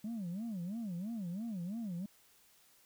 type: tone with vibrato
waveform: sine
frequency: 200 Hz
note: G3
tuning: 35 cents sharp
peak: -35 dBFS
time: 0.04-2.06 s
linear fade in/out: 5 ms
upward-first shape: sine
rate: 3 Hz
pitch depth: 280 cents each way
effects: tanh soft clip ceiling -36 dBFS + white hiss -66 dBFS RMS until 2.85 s